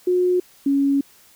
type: tone pair in turn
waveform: sine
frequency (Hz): 361.4 / 278.3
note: F#4 / C#4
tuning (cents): -41 / +7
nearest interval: perfect fourth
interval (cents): 452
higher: first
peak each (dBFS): -15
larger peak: neither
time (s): 0.07-0.4 / 0.66-1.01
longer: second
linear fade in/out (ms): 5
effects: white hiss -52 dBFS RMS until 1.35 s